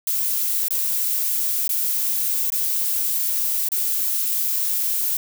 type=noise with dropouts; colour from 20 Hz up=violet; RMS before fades=-22 dBFS; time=0.07-5.17 s; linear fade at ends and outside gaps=2 ms; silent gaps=0.683-0.706 / 1.678-1.692 / 2.502-2.521 / 3.687-3.718 s; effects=none